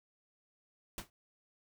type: noise with exponential decay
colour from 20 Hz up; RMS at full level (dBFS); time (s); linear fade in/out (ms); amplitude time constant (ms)
pink; -37; 0.98-1.1; 1; 24
effects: none